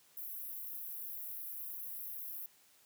white high-pass noise, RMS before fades -44 dBFS, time 0.17-2.46 s, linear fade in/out 2 ms, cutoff 11000 Hz, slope 96 dB/octave, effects white hiss -66 dBFS RMS until 2.85 s + high-pass 100 Hz 12 dB/octave

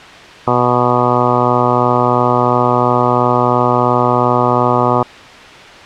harmonic tone, 122.9 Hz, B2, 8 cents flat, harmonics 1 / 2 / 3 / 4 / 5 / 6 / 7 / 8 / 9 / 10, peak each -19 / -19 / -19 / -19 / -19 / -19 / -19 / -19 / -19 / -19 dBFS, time 0.47-5.03 s, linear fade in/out 5 ms, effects white hiss -34 dBFS RMS until 5.85 s + low-pass 3000 Hz 12 dB/octave

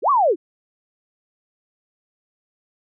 sine linear two-way sweep, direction up then down, 287.5 to 1178 to 287.5 Hz, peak -13 dBFS, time 0.02-0.36 s, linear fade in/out 50 ms, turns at 0.1 s, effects none

